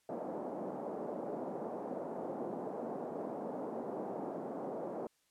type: band-pass noise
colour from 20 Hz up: white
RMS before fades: -41 dBFS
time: 0.09-5.07 s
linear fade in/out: 2 ms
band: 190 to 710 Hz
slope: 24 dB/octave
effects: white hiss -75 dBFS RMS until 5.3 s + low-pass 11000 Hz 12 dB/octave